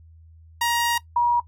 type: tone pair in turn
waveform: sawtooth / sine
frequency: 944 / 957.2 Hz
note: A#5 / A#5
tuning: +22 / +46 cents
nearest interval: unison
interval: 24 cents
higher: second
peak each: -16 dBFS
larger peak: neither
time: 0.61-0.98 / 1.16-1.4 s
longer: first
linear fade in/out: 5 ms
effects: noise-tail reverb RT60 0.1 s tail -18 dB re dry + added 81 Hz sine -46 dBFS peak until 1.47 s